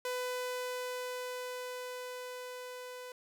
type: tone with level ramp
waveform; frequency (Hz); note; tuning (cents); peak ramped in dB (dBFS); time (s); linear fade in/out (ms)
sawtooth; 500; B4; +21; -30 to -40; 0.05-3.12; 2
effects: none

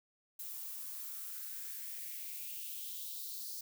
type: noise with high-pass filter sweep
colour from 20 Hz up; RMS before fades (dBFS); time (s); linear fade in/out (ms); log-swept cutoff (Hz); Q
violet; -44; 0.39-3.61; 5; 770 to 4800; 3.5
effects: none

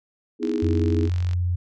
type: chord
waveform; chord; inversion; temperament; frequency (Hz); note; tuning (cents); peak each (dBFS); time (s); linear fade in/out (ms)
sine; E major seventh; second; equal; 246.9 / 311.1 / 329.6 / 415.3; B3 / D#4 / E4 / G#4; 0 / 0 / 0 / 0; -27; 0.39-1.1; 50
type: click train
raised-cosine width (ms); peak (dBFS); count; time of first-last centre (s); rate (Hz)
0.2; -22; 43; 0.43-1.333; 46.5
type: tone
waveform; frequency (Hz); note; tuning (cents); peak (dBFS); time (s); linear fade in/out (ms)
sine; 88.7; F2; +27; -20; 0.62-1.56; 10
effects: none

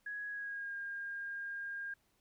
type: tone with pitch glide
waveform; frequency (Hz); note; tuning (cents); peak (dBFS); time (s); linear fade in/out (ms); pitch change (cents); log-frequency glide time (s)
sine; 1667 to 1613; G#6 to G6; +6 to +49; -39; 0.06-1.94; 5; -57; 0.28-0.75
effects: pink hiss -75 dBFS RMS until 2.2 s

